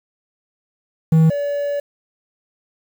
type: tone pair in turn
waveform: triangle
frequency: 160.5 / 573.5 Hz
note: E3 / D5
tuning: -46 / -41 cents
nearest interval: octave + minor seventh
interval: 2205 cents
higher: second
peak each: -7 / -17 dBFS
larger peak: first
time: 1.12-1.3 / 1.3-1.8 s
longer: second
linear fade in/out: 5 ms
effects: 7-bit